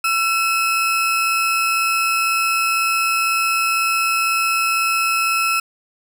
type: tone pair together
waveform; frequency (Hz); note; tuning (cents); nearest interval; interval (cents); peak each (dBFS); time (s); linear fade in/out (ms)
40% pulse; 1350 / 2578; E6 / E7; +41 / -39; major seventh; 1120; -18; 0.04-5.6; 5
effects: none

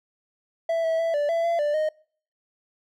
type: tone with pitch steps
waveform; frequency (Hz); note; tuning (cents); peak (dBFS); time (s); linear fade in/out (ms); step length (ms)
triangle; 662 / 651 / 662 / 584 / 668 / 678 / 589 / 619; E5 / E5 / E5 / D5 / E5 / E5 / D5 / D#5; +7 / -22 / +7 / -10 / +23 / +49 / +5 / -9; -19; 0.69-1.89; 5; 150
effects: noise-tail reverb RT60 0.5 s tail -26 dB re dry

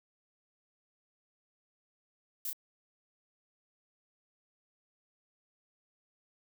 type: noise with echo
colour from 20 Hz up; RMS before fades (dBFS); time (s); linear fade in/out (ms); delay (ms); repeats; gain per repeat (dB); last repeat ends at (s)
violet; -37; 2.45-2.5; 2; 31; 1; -3; 2.531
effects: none

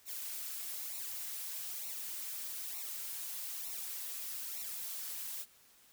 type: noise with flanger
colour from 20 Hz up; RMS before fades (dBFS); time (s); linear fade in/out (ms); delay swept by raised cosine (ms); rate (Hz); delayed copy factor
blue; -42; 0.05-5.46; 50; 0.61 to 5.71; 1.1; -0.8
effects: white hiss -64 dBFS RMS until 5.92 s

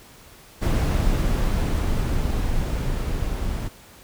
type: noise with level ramp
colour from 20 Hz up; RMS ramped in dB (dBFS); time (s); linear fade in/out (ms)
brown; -19 to -26; 0.61-3.69; 20
effects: pink hiss -48 dBFS RMS until 4.03 s

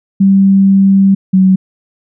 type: tone pair in turn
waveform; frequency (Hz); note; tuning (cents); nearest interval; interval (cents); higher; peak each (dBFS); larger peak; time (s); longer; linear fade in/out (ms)
sine; 194.8 / 188.49; G3 / F#3; -11 / +32; minor second; 57; first; -4; neither; 0.2-1.15 / 1.33-1.56; first; 10
effects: none

